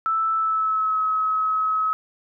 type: tone with pitch glide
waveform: sine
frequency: 1318.5 to 1281.7 Hz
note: E6 to E6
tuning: 0 to -49 cents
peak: -19 dBFS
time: 0.06-1.93 s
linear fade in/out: 0 ms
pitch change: -49 cents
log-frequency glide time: 0.35-1 s
effects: none